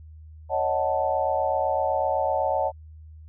sine chord, D# half-diminished seventh, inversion third, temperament equal, 554.4 / 622.3 / 740 / 880 Hz, C#5 / D#5 / F#5 / A5, 0 / 0 / 0 / 0 cents, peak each -27 dBFS, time 0.49-2.72 s, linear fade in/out 50 ms, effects added 78 Hz sine -42 dBFS peak until 3.28 s

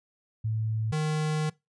sine / square tone pair in turn, 110 / 154.22 Hz, A2 / D#3, 0 / -15 cents, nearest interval tritone, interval 585 cents, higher second, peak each -26 dBFS, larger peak neither, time 0.44-0.92 / 0.92-1.5 s, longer second, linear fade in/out 10 ms, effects noise-tail reverb RT60 0.2 s tail -21 dB re dry + resampled to 22050 Hz

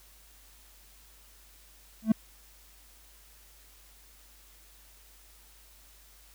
triangle tone with exponential growth, 220 Hz, A3, in tune, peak -13 dBFS, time 2.02-2.12 s, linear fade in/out 5 ms, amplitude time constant 21 ms, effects added 50 Hz sine -58 dBFS peak until 6.34 s + white hiss -58 dBFS RMS until 6.34 s

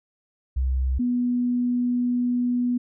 sine tone pair in turn, 64.9 / 245 Hz, C2 / B3, -13 / -14 cents, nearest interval octave + major seventh, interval 2299 cents, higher second, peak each -20 dBFS, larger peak neither, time 0.56-0.99 / 0.99-2.78 s, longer second, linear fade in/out 10 ms, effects none

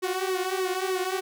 sawtooth tone with flanger, 373.5 Hz, F#4, 16 cents sharp, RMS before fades -28 dBFS, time 0.02-1.21 s, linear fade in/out 20 ms, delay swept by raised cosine 1.2 to 5.9 ms, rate 3.3 Hz, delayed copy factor -0.75, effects none

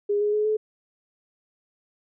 sine tone with pitch steps, 410 / 416.7 / 423.5 / 430.4 Hz, G#4 / G#4 / G#4 / A4, -22 / +6 / +34 / -38 cents, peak -20 dBFS, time 0.09-0.57 s, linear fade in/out 10 ms, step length 120 ms, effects none

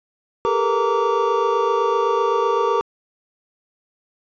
triangle tone cluster, 402.5 / 450.6 / 478.4 / 925 / 1156 Hz, G4 / A4 / A#4 / A#5 / D6, +46 / +41 / +45 / -14 / -28 cents, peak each -21 dBFS, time 0.45-2.81 s, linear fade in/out 0 ms, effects resampled to 16000 Hz

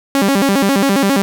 sawtooth tone with vibrato, 233.1 Hz, A#3, in tune, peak -7 dBFS, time 0.15-1.22 s, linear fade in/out 0 ms, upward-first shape square, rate 7.4 Hz, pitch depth 290 cents each way, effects none

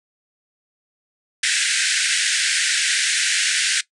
pink band-pass noise, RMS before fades -20 dBFS, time 1.43-3.81 s, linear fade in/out 5 ms, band 1500 to 9700 Hz, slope 96 dB/octave, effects noise-tail reverb RT60 0.1 s tail -18 dB re dry

